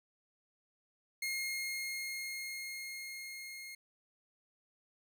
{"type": "tone with level ramp", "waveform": "sawtooth", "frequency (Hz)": 2143, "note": "C7", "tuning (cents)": 41, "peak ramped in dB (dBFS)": [-31, -42], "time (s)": [1.22, 3.75], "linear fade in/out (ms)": 5, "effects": []}